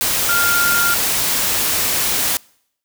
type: tone in noise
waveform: sine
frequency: 1400 Hz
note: F6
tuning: 4 cents sharp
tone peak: -16 dBFS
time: 0.29-0.94 s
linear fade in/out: 0 ms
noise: white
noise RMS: -18 dBFS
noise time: 0.01-2.37 s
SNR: -1 dB
effects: noise-tail reverb RT60 0.7 s tail -26 dB re dry